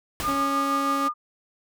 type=noise with exponential decay; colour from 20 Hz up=pink; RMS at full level=-28 dBFS; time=0.2-0.65 s; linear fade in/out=0 ms; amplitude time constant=96 ms
type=tone with tremolo; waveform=sine; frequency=1211 Hz; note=D#6; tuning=47 cents flat; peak=-21 dBFS; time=0.22-1.14 s; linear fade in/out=50 ms; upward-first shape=triangle; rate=6.2 Hz; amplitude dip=45%
type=tone; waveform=sawtooth; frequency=277.2 Hz; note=C#4; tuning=in tune; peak=-22 dBFS; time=0.27-1.09 s; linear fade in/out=20 ms
effects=none